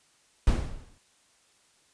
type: noise with exponential decay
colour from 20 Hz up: brown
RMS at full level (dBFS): -19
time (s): 0.47-0.98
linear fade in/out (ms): 2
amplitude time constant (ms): 110
effects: white hiss -64 dBFS RMS until 1.93 s + resampled to 22050 Hz